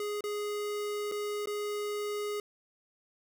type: tone with dropouts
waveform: square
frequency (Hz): 415.3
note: G#4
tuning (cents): 0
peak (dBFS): -33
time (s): 0-2.4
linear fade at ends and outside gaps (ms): 2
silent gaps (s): 0.208-0.239 / 1.115-1.12 / 1.458-1.472
effects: none